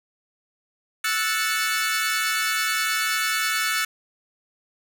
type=chord; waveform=sawtooth; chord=F# minor seventh; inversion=third; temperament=equal with one note detuned; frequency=1318.5 / 1474.9 / 1760 / 2217 Hz; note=E6 / F#6 / A6 / C#7; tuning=0 / -6 / 0 / 0 cents; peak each=-24 dBFS; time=1.04-3.85 s; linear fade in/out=5 ms; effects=none